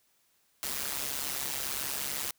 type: noise with amplitude modulation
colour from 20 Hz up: white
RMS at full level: -31 dBFS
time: 0.63-2.31 s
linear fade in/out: 0 ms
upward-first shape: sine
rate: 138 Hz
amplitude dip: 80%
effects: white hiss -70 dBFS RMS until 2.38 s